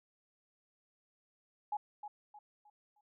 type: tone with echo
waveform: sine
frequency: 836 Hz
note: G#5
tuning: 11 cents sharp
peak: -33 dBFS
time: 1.72-1.77 s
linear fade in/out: 5 ms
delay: 310 ms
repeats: 4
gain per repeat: -9 dB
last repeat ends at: 3.01 s
effects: none